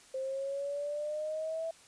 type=exponential sweep; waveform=sine; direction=up; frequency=523.3 to 659.3 Hz; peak=-33 dBFS; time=0.14-1.71 s; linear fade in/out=5 ms; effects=white hiss -58 dBFS RMS until 1.87 s + resampled to 22050 Hz